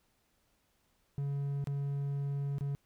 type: tone with dropouts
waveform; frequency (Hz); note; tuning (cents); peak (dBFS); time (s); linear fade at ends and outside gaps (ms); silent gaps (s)
triangle; 140.7; C#3; +26; -30; 1.18-2.75; 0; 1.642-1.672 / 2.583-2.609
effects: pink hiss -74 dBFS RMS until 2.85 s